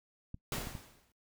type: clicks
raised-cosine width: 5 ms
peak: -30 dBFS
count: 4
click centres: 0.344 / 0.583 / 0.672 / 0.752 s
type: noise with exponential decay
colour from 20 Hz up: pink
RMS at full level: -35 dBFS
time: 0.52-1.12 s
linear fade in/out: 2 ms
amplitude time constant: 130 ms
effects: noise-tail reverb RT60 0.1 s tail -23 dB re dry